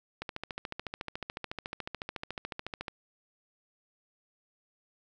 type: click train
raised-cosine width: 0.3 ms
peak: -20 dBFS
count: 38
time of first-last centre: 0.22-2.882 s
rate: 13.9 Hz
effects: none